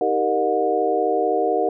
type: tone cluster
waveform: sine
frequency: 316.6 / 392.2 / 463.9 / 618 / 722 Hz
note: D#4 / G4 / A#4 / D#5 / F#5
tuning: +30 / +1 / -8 / -12 / -43 cents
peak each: -27 / -24 / -22 / -26 / -22 dBFS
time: 0.01-1.69 s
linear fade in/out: 2 ms
effects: none